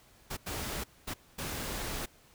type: noise bursts at uneven times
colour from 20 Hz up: pink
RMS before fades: -37 dBFS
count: 4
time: 0.3-0.37 / 0.46-0.84 / 1.07-1.14 / 1.38-2.06 s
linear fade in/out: 10 ms
effects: pink hiss -61 dBFS RMS until 2.34 s